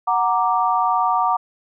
sine chord, Gb augmented, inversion none, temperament equal, 740 / 932.3 / 1174.7 Hz, Gb5 / Bb5 / D6, 0 / 0 / 0 cents, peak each -20 dBFS, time 0.07-1.37 s, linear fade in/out 10 ms, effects none

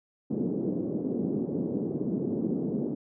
pink band-pass noise, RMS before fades -30 dBFS, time 0.3-2.95 s, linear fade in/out 10 ms, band 180 to 390 Hz, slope 24 dB/octave, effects none

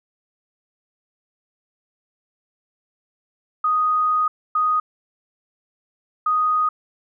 sine tone bursts at uneven times, 1244.5 Hz, D#6, in tune, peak -16 dBFS, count 3, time 3.64-4.28 / 4.55-4.8 / 6.26-6.69 s, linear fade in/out 5 ms, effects none

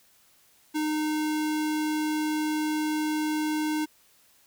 square tone, 306.7 Hz, D#4, 25 cents flat, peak -26 dBFS, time 0.74-3.86 s, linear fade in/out 20 ms, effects white hiss -61 dBFS RMS until 4.46 s

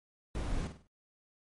brown noise with echo, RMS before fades -34 dBFS, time 0.35-0.67 s, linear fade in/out 0 ms, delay 50 ms, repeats 4, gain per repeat -8 dB, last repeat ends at 0.87 s, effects MP3 48 kbps

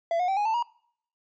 triangle tone with pitch steps, 673 / 721.3 / 773.1 / 828.6 / 888 / 951.8 Hz, E5 / F#5 / G5 / G#5 / A5 / A#5, +36 / -44 / -24 / -4 / +16 / +36 cents, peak -21 dBFS, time 0.11-0.626 s, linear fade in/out 2 ms, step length 86 ms, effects noise-tail reverb RT60 0.6 s tail -23 dB re dry + resampled to 16000 Hz

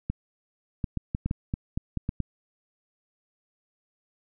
clicks, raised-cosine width 5 ms, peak -15 dBFS, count 11, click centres 0.1 / 0.842 / 0.973 / 1.149 / 1.26 / 1.311 / 1.539 / 1.775 / 1.973 / 2.091 / 2.203 s, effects none

